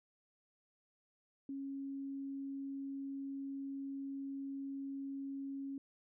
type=tone; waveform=sine; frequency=274.5 Hz; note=C#4; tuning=17 cents flat; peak=-40 dBFS; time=1.49-5.78 s; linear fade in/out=2 ms; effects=none